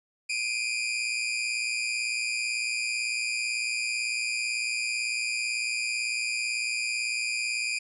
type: tone pair together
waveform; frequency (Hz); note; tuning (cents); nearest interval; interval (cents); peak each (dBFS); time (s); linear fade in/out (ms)
sawtooth; 2371 / 2489; D7 / D#7; +16 / 0; minor second; 84; -27; 0.29-7.79; 10
effects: resampled to 24000 Hz